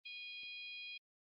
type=harmonic tone with a mistuned harmonic; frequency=814 Hz; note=G#5; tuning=35 cents flat; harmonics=3 / 4 / 5 / 6; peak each=-48 / -51 / -56 / -62 dBFS; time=0.05-0.98 s; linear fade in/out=10 ms; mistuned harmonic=3; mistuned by=+16 cents; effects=Opus 24 kbps